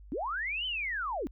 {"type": "linear two-way sweep", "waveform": "sine", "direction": "up then down", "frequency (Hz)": [230, 3099, 230], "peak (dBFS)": -31, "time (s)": [0.12, 1.27], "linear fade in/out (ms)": 0, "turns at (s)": 0.66, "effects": ["added 50 Hz sine -48 dBFS peak until 1.31 s"]}